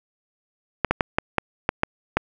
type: clicks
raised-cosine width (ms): 0.5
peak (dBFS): -3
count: 8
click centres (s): 0.847 / 0.91 / 1.008 / 1.185 / 1.383 / 1.691 / 1.834 / 2.17
effects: none